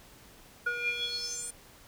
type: tone with band-pass filter sweep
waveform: square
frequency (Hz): 479.4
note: A#4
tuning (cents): +48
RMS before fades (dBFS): -34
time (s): 0.66-1.51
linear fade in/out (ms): 10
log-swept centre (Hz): 1500 to 9300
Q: 8.8
effects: pink hiss -55 dBFS RMS until 1.87 s